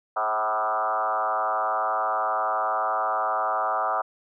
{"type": "tone with frequency modulation", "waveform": "sine", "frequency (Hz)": 980, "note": "B5", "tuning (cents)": -14, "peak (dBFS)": -22, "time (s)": [0.16, 4.02], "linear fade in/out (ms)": 10, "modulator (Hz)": 111, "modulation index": 3.3, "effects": []}